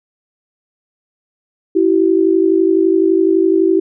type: tone pair together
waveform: sine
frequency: 329.6 / 381.5 Hz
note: E4 / G4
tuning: 0 / -47 cents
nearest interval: minor third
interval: 253 cents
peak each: -12 dBFS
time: 1.75-3.8 s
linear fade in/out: 10 ms
effects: none